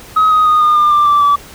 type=tone with pitch steps; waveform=sine; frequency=1270 / 1252.5 / 1235.3 / 1218.3 / 1201.5 / 1185 / 1168.6 / 1152.5 Hz; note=D#6 / D#6 / D#6 / D#6 / D6 / D6 / D6 / D6; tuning=+35 / +11 / -13 / -37 / +39 / +15 / -9 / -33 cents; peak=-5 dBFS; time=0.16-1.36 s; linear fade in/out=10 ms; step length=150 ms; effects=tanh soft clip ceiling -5 dBFS + pink hiss -36 dBFS RMS until 1.54 s